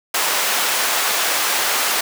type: high-pass noise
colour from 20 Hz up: pink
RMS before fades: -19 dBFS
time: 0.14-2.01 s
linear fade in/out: 5 ms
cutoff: 760 Hz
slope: 12 dB/octave
effects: none